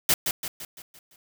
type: noise with echo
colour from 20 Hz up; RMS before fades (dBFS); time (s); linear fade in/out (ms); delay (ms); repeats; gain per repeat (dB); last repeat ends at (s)
white; -20; 0.09-0.14; 2; 170; 6; -6; 1.16
effects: none